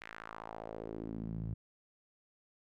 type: tone with band-pass filter sweep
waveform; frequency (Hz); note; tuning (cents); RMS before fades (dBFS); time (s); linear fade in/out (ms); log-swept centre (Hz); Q
sawtooth; 55; A1; 0; -43; 0.01-1.54; 5; 2100 to 120; 2.3
effects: none